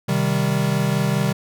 square chord, C minor, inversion none, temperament equal, 130.81 / 155.56 / 196 Hz, C3 / Eb3 / G3, 0 / 0 / 0 cents, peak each -23 dBFS, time 0.08-1.33 s, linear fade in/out 10 ms, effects none

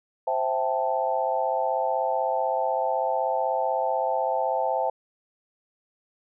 sine chord, A minor seventh, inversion first, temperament equal, 523.3 / 659.3 / 784 / 880 Hz, C5 / E5 / G5 / A5, 0 / 0 / 0 / 0 cents, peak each -28 dBFS, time 0.27-4.9 s, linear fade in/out 5 ms, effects none

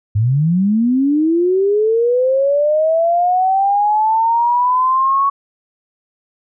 sine linear sweep, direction up, 99 to 1117 Hz, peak -11 dBFS, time 0.15-5.3 s, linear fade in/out 10 ms, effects none

